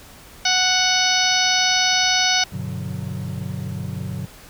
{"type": "harmonic tone", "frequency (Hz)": 740, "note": "F#5", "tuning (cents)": 0, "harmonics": [1, 2, 3, 4, 5, 6, 7, 8], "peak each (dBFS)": [-24, -24, -24, -24, -24, -24, -24, -24], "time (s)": [0.45, 2.44], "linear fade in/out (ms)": 5}
{"type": "chord", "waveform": "triangle", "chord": "G major seventh", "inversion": "none", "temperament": "equal", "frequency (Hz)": [98, 123.47, 146.83, 185], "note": ["G2", "B2", "D3", "F#3"], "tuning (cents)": [0, 0, 0, 0], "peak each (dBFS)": -29, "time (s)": [2.52, 4.26], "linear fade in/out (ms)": 10}
{"effects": ["pink hiss -44 dBFS RMS until 4.49 s"]}